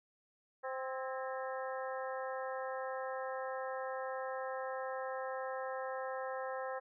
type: harmonic tone with a mistuned harmonic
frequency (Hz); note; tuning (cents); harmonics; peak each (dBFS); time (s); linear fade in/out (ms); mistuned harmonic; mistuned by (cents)
261.6; C4; 0; 2 / 3 / 4 / 5 / 6 / 7; -40 / -44 / -46 / -48 / -50 / -51; 0.63-6.8; 20; 6; +64
effects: none